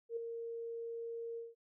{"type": "tone with ADSR envelope", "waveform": "sine", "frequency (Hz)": 462.6, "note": "A#4", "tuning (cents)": -13, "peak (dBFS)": -34, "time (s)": [0.09, 1.55], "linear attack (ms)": 77, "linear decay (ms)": 6, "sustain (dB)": -6, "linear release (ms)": 180, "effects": []}